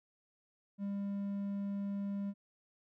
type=tone; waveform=triangle; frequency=200 Hz; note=G3; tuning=35 cents sharp; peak=-33 dBFS; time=0.78-2.34 s; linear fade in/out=50 ms; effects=none